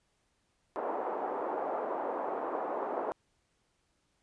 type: band-pass noise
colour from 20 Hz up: white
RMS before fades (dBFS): -35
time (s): 0.76-3.12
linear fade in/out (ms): 0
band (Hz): 330 to 930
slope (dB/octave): 24
effects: pink hiss -75 dBFS RMS until 4.22 s + resampled to 22050 Hz